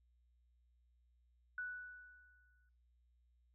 sine tone with exponential decay, 1481 Hz, F#6, 1 cent sharp, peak -39 dBFS, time 1.58-2.69 s, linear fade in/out 2 ms, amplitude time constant 240 ms, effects noise-tail reverb RT60 0.7 s tail -26 dB re dry + added 60 Hz sine -70 dBFS peak until 3.54 s

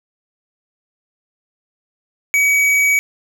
sine tone with tanh clipping, 2269 Hz, C#7, 40 cents sharp, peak -13 dBFS, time 2.34-2.99 s, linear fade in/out 0 ms, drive 13 dB, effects none

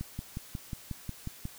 click train, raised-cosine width 5 ms, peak -23 dBFS, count 9, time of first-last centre 0.01-1.454 s, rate 5.54 Hz, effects white hiss -51 dBFS RMS until 1.58 s

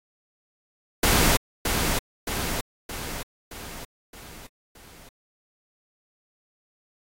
pink noise with echo, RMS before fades -19 dBFS, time 1.03-1.37 s, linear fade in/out 5 ms, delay 620 ms, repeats 6, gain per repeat -5 dB, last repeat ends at 5.09 s, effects AAC 48 kbps

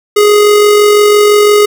square tone with amplitude modulation, 416.1 Hz, G#4, 3 cents sharp, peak -3 dBFS, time 0.16-1.66 s, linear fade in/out 10 ms, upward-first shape sine, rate 45.9 Hz, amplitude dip 30%, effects none

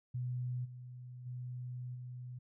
sine tone with level steps, 124.5 Hz, B2, 14 cents sharp, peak -35 / -46 / -40 / -43 dBFS, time 0.14-2.39 s, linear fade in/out 10 ms, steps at 0.64 / 1.25 / 1.94 s, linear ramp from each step 20 ms, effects none

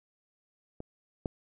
clicks, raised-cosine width 2 ms, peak -27 / -18 dBFS, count 2, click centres 0.804 / 1.258 s, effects none

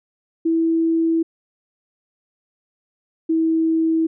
sine tone pair in turn, 327.9 / 323.8 Hz, E4 / E4, -9 / -31 cents, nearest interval unison, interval 22 cents, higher first, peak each -15 dBFS, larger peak neither, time 0.45-1.23 / 3.29-4.07 s, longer neither, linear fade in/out 10 ms, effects none

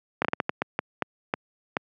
slowing click train, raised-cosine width 0.5 ms, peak -8 dBFS, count 11, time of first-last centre 0.22-1.768 s, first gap 27 ms, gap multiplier 1.36, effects high-pass 150 Hz 12 dB/octave

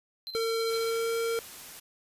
triangle tone with tremolo, 4098 Hz, C8, 37 cents flat, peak -34 dBFS, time 0.27-0.92 s, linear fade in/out 0 ms, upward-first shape square, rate 15 Hz, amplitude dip 55%
square tone with pitch glide, 453.9 to 459.2 Hz, A#4 to A#4, -46 to -26 cents, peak -28 dBFS, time 0.35-1.39 s, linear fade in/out 0 ms, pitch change +20 cents, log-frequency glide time 0.74-1.17 s
white noise, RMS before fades -45 dBFS, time 0.69-1.8 s, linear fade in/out 10 ms
effects resampled to 32000 Hz

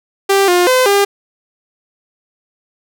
sawtooth tone with pitch steps, 393.3 / 355.1 / 511 / 401.5 Hz, G4 / F4 / C5 / G4, +6 / +29 / -41 / +41 cents, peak -5 dBFS, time 0.29-1.05 s, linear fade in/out 10 ms, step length 190 ms, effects none

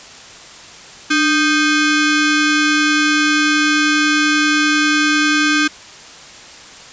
sawtooth ring-modulated tone, 932.3 Hz, A#5, in tune, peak -5 dBFS, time 1.1-5.68 s, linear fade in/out 10 ms, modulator 634 Hz, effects white hiss -37 dBFS RMS until 6.92 s + resampled to 16000 Hz

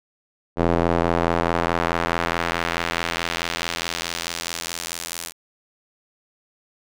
square tone with band-pass filter sweep, 42.33 Hz, E1, 47 cents sharp, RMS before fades -24 dBFS, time 0.56-5.33 s, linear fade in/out 50 ms, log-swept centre 510 to 9900 Hz, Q 0.8, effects none

